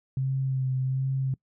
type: tone with vibrato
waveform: sine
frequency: 132 Hz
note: C3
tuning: 16 cents sharp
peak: -24 dBFS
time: 0.17-1.34 s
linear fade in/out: 2 ms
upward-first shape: sine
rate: 1.3 Hz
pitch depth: 25 cents each way
effects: noise-tail reverb RT60 0.1 s tail -23 dB re dry